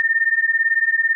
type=beating tone pair; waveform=sine; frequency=1806 / 1824 Hz; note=A6 / A#6; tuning=+45 / -38 cents; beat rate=18 Hz; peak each=-18 dBFS; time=0-1.15 s; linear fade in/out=0 ms; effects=none